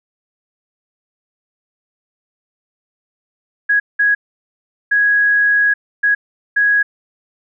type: tone bursts at uneven times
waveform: sine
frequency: 1661.2 Hz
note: G#6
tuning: in tune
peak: -10 dBFS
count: 5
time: 3.69-3.8 / 3.99-4.15 / 4.91-5.74 / 6.03-6.15 / 6.56-6.83 s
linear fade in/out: 10 ms
effects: none